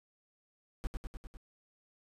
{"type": "noise with echo", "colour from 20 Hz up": "brown", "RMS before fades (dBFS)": -33, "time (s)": [0.84, 0.87], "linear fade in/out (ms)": 0, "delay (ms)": 100, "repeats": 5, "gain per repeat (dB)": -3, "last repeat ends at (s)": 1.37, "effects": ["resampled to 32000 Hz"]}